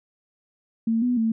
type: tone with pitch steps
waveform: sine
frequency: 226.4 / 246.5 / 224.4 Hz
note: A3 / B3 / A3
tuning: +50 / -3 / +34 cents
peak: -19 dBFS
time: 0.87-1.32 s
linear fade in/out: 5 ms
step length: 150 ms
effects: none